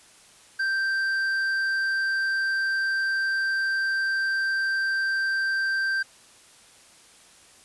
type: tone with hard clipping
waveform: sine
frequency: 1568 Hz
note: G6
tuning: in tune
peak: -24 dBFS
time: 0.59-6.03 s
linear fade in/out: 10 ms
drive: 5 dB
effects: white hiss -53 dBFS RMS until 7.64 s + resampled to 24000 Hz